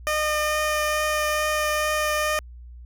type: tone with vibrato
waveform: 15% pulse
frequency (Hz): 608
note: D#5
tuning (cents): -40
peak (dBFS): -15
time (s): 0.07-2.39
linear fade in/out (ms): 0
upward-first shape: triangle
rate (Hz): 2.3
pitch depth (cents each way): 10
effects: added 60 Hz sine -39 dBFS peak until 2.85 s